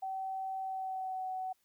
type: tone with pitch glide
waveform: sine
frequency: 765 to 749.7 Hz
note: G5 to F#5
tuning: -42 to +23 cents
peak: -35 dBFS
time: 0.02-1.53 s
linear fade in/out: 10 ms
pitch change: -35 cents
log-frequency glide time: 0.61-1.26 s
effects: white hiss -75 dBFS RMS until 1.64 s